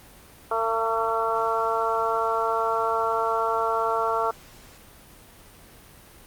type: harmonic tone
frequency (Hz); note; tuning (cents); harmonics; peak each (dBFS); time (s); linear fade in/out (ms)
225.7; A3; +44; 2 / 3 / 4 / 5 / 6; -28 / -28 / -28 / -28 / -28; 0.51-4.31; 5
effects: pink hiss -49 dBFS RMS until 6.26 s + Opus 32 kbps